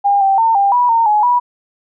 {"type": "tone with pitch steps", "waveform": "sine", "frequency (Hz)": [805, 780, 905, 797, 977, 916, 842, 975], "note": ["G5", "G5", "A5", "G5", "B5", "A#5", "G#5", "B5"], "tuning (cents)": [46, -9, 48, 28, -19, -31, 24, -23], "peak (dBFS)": -9, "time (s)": [0.04, 1.4], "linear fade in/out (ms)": 20, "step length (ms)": 170, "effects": []}